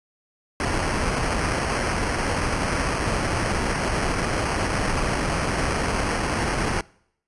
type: noise with sample-and-hold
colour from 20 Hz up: pink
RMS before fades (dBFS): -24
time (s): 0.6-6.81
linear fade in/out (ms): 2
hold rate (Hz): 3675
effects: noise-tail reverb RT60 0.7 s tail -24 dB re dry + resampled to 24000 Hz

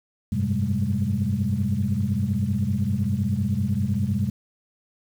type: tone cluster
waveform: sine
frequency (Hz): 93.1 / 103.1 / 128.6 / 194.1 / 209.7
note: F#2 / G#2 / C3 / G3 / G#3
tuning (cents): +11 / -12 / -30 / -17 / +17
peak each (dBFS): -27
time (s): 0.32-4.3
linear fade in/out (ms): 5
effects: tanh soft clip ceiling -11 dBFS + 8-bit

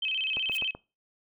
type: tone with vibrato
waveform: sine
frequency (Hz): 2829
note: F7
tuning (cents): +22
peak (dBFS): -27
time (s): 0.02-0.71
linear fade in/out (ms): 5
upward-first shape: square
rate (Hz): 16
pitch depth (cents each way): 170
type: click train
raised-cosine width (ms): 1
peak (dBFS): -25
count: 4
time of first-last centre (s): 0.37-0.75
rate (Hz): 7.9
type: noise with exponential growth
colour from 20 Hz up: blue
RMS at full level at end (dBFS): -36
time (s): 0.48-0.57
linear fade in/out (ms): 2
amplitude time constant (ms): 19
effects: noise-tail reverb RT60 0.3 s tail -23 dB re dry

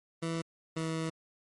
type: tone pair in turn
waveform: 20% pulse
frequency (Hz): 164.81 / 161.51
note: E3 / E3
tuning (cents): 0 / -35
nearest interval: unison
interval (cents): 35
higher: first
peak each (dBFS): -27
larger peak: neither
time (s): 0.22-0.42 / 0.76-1.1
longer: second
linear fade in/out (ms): 10
effects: MP3 48 kbps

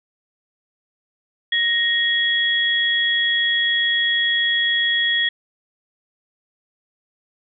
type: tone pair together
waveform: sine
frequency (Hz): 1872 / 3329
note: A#6 / G#7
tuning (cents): +7 / +3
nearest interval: minor seventh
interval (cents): 996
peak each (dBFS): -19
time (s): 1.52-5.29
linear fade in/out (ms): 5
effects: none

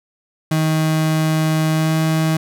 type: tone with pitch glide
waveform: 35% pulse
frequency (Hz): 157.5 to 159.15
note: D#3 to D#3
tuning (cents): +21 to +39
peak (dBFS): -13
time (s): 0.51-2.37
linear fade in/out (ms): 5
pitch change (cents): +18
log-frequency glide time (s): 1.72-1.95
effects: none

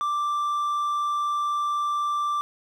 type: tone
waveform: triangle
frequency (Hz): 1176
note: D6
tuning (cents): +2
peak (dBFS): -21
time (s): 0.01-2.41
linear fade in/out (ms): 0
effects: none

